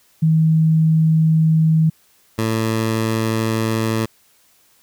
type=tone pair in turn; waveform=sine / 15% pulse; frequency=159.4 / 111.66 Hz; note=D#3 / A2; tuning=+42 / +26 cents; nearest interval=tritone; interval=616 cents; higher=first; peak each=-11 dBFS; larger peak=neither; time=0.22-1.9 / 2.38-4.06 s; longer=neither; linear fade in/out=10 ms; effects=white hiss -56 dBFS RMS until 4.82 s